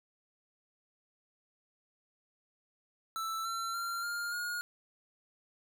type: tone with pitch steps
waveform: square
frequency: 1323 / 1350 / 1377.6 / 1405.7 / 1434.4 Hz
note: E6 / E6 / F6 / F6 / F6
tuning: +6 / +41 / -24 / +11 / +46 cents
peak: -35 dBFS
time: 3.16-4.61 s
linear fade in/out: 0 ms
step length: 290 ms
effects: none